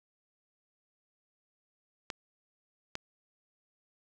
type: clicks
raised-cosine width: 0.2 ms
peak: -18 dBFS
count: 2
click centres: 2.102 / 2.954 s
effects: none